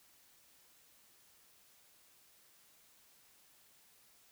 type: silence
effects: white hiss -66 dBFS RMS until 4.31 s